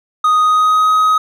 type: tone with pitch glide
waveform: triangle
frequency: 1244.5 to 1261.9 Hz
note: D#6 to D#6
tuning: 0 to +24 cents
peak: -7 dBFS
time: 0.24-1.18 s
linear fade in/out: 5 ms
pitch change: +24 cents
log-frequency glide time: 0.4-0.9 s
effects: none